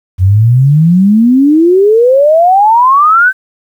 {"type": "exponential sweep", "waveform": "sine", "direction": "up", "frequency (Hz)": [89, 1568], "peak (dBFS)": -3, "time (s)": [0.18, 3.33], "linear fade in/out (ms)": 50, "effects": ["7-bit"]}